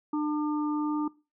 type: harmonic tone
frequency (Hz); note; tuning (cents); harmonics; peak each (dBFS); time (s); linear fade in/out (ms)
300.2; D4; +38; 1 / 3 / 4; -26 / -36 / -38; 0.13-1.08; 5
effects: noise-tail reverb RT60 0.3 s tail -21 dB re dry